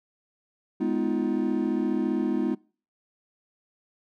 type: chord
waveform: triangle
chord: F half-diminished seventh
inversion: first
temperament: just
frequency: 209.5 / 251.4 / 314.3 / 349.2 Hz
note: Ab3 / Cb4 / Eb4 / F4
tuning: +15 / +31 / +18 / 0 cents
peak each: -27 / -26 / -26 / -28 dBFS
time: 0.8-2.55 s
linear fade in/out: 10 ms
effects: noise-tail reverb RT60 0.4 s tail -24 dB re dry + tanh soft clip ceiling -11 dBFS